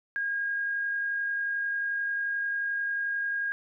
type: tone with amplitude modulation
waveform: sine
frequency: 1628 Hz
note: G#6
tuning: 35 cents flat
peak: -26 dBFS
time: 0.16-3.52 s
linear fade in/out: 0 ms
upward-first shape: sine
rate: 51.3 Hz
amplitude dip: 25%
effects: none